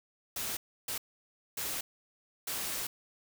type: noise bursts at uneven times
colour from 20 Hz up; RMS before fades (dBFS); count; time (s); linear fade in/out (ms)
white; -36; 4; 0.36-0.57 / 0.88-0.98 / 1.57-1.81 / 2.47-2.87; 5
effects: none